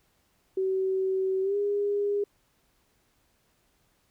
sine tone with pitch glide, 380 to 407.3 Hz, F#4 to G#4, +46 to -34 cents, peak -24 dBFS, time 0.57-2.24 s, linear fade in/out 5 ms, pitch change +120 cents, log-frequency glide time 1.42-1.56 s, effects pink hiss -69 dBFS RMS until 4.1 s

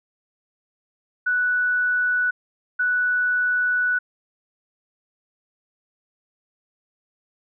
sine tone bursts at uneven times, 1480 Hz, F#6, in tune, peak -18 dBFS, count 2, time 1.26-2.31 / 2.79-3.99 s, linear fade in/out 10 ms, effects none

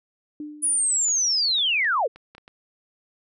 sine tone with exponential decay, 299.2 Hz, D4, 32 cents sharp, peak -29 dBFS, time 0.4-1.05 s, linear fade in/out 2 ms, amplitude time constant 140 ms
sine linear sweep, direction down, 9956 to 390 Hz, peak -19 dBFS, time 0.62-2.08 s, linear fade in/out 20 ms
clicks, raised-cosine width 0.3 ms, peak -29 dBFS, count 7, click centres 1.084 / 1.585 / 1.847 / 2.16 / 2.35 / 2.381 / 2.479 s
effects none

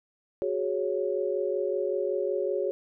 sine chord, F# suspended second, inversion none, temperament equal, 370 / 415.3 / 554.4 Hz, F#4 / G#4 / C#5, 0 / 0 / 0 cents, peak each -30 dBFS, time 0.42-2.71 s, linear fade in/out 0 ms, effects none

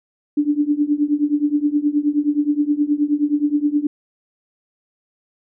sine tone with tremolo, 293.7 Hz, D4, in tune, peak -11 dBFS, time 0.37-3.87 s, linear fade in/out 5 ms, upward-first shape triangle, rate 9.5 Hz, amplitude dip 95%, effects none

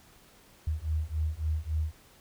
sine beating tone pair, 76.3 / 79.9 Hz, D#2 / D#2, -33 / +47 cents, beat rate 3.6 Hz, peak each -31 dBFS, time 0.67-1.92 s, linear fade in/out 5 ms, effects pink hiss -58 dBFS RMS until 2.2 s

